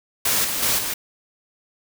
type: noise with level steps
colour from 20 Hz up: white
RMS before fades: -20 / -25 / -20 / -26 dBFS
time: 0.25-0.94 s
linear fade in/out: 5 ms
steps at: 0.44 / 0.62 / 0.78 s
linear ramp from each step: 10 ms
effects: none